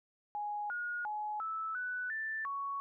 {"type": "tone with pitch steps", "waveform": "sine", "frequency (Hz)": [831, 1439, 844, 1311, 1490, 1768, 1115], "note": ["G#5", "F#6", "G#5", "E6", "F#6", "A6", "C#6"], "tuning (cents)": [1, -49, 28, -10, 12, 8, 10], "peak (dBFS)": -35, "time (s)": [0.35, 2.8], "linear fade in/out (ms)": 0, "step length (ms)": 350, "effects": []}